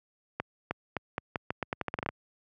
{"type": "accelerating click train", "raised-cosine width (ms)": 0.5, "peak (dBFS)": -15, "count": 15, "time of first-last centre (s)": [0.4, 2.089], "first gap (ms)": 310, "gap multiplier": 0.83, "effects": ["high-pass 80 Hz 12 dB/octave"]}